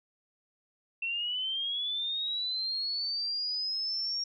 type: linear sweep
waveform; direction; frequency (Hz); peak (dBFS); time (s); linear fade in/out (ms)
sine; up; 2685 to 5588; -30; 1.02-4.24; 5
effects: none